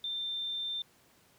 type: tone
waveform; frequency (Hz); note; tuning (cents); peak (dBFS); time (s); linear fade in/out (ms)
sine; 3581; A7; +30; -33; 0.04-0.82; 2
effects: pink hiss -64 dBFS RMS until 1.38 s + high-pass 100 Hz 12 dB/octave